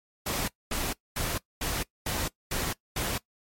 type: noise bursts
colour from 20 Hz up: pink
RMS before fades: -30 dBFS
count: 7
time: 0.26-3.18 s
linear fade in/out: 5 ms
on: 220 ms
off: 230 ms
effects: noise-tail reverb RT60 0.1 s tail -20 dB re dry + MP3 64 kbps